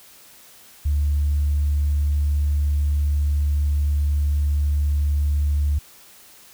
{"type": "tone", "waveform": "sine", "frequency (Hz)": 73, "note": "D2", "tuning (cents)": -10, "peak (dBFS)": -16, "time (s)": [0.85, 5.79], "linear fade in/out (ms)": 10, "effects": ["tanh soft clip ceiling -13 dBFS", "white hiss -48 dBFS RMS until 6.53 s"]}